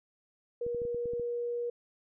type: tone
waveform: sine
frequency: 477.8 Hz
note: A#4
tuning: 43 cents sharp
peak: -31 dBFS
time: 0.61-1.7 s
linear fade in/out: 5 ms
type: clicks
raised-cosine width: 3 ms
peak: -32 dBFS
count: 8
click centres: 0.665 / 0.747 / 0.818 / 0.852 / 0.946 / 1.057 / 1.135 / 1.197 s
effects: none